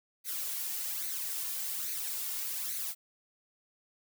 blue noise with flanger, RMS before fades -36 dBFS, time 0.24-2.95 s, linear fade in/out 50 ms, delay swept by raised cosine 0.47 to 2.87 ms, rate 1.2 Hz, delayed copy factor +0.6, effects none

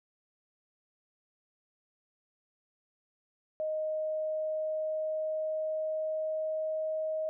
sine tone with pitch glide, 622.3 to 628.4 Hz, D#5 to D#5, 0 to +17 cents, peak -30 dBFS, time 3.6-7.29 s, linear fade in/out 0 ms, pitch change +17 cents, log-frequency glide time 3.79-6.98 s, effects none

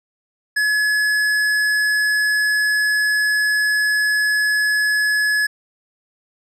triangle tone with hard clipping, 1700 Hz, G#6, 40 cents sharp, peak -17 dBFS, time 0.56-5.47 s, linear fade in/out 10 ms, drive 15 dB, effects none

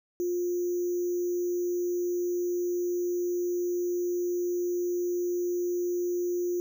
sine tone with sample-and-hold, 352.9 Hz, F4, 18 cents sharp, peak -26 dBFS, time 0.2-6.6 s, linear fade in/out 0 ms, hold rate 6300 Hz, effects none

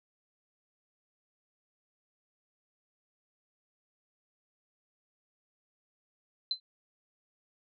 sine tone with exponential decay, 4066 Hz, B7, 50 cents sharp, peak -24 dBFS, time 6.51-6.6 s, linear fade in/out 2 ms, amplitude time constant 19 ms, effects none

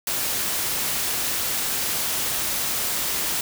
white noise, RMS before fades -25 dBFS, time 0.07-3.41 s, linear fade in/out 2 ms, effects none

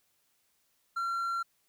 triangle tone, 1368 Hz, F6, 36 cents flat, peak -28 dBFS, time 0.96-1.43 s, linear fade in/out 10 ms, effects white hiss -73 dBFS RMS until 1.68 s

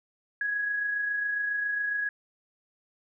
sine tone with amplitude modulation, 1666 Hz, G#6, 5 cents sharp, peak -25 dBFS, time 0.41-2.09 s, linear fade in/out 2 ms, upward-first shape sine, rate 27.3 Hz, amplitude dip 35%, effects none

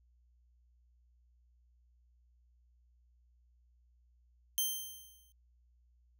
5% pulse tone with exponential decay, 3136 Hz, G7, in tune, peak -20 dBFS, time 4.58-5.32 s, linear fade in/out 0 ms, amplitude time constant 160 ms, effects added 60 Hz sine -65 dBFS peak until 6.19 s

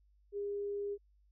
sine tone, 405.7 Hz, G#4, 41 cents flat, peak -35 dBFS, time 0.32-0.98 s, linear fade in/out 50 ms, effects added 50 Hz sine -65 dBFS peak until 1.31 s

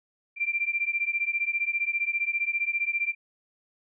sine beating tone pair, 2357 / 2372 Hz, D7 / D7, +6 / +17 cents, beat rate 15 Hz, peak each -28 dBFS, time 0.36-3.15 s, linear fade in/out 50 ms, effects none

